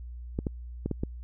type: clicks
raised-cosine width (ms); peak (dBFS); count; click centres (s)
3; -16; 5; 0.389 / 0.468 / 0.86 / 0.913 / 1.035
effects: added 60 Hz sine -38 dBFS peak until 1.23 s